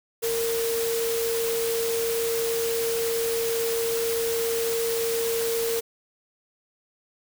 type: tone in noise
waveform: sine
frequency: 460 Hz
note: A#4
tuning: 23 cents flat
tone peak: -24 dBFS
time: 0.22-5.81 s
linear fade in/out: 20 ms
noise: white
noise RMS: -31 dBFS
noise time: 0.22-5.81 s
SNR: +4 dB
effects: none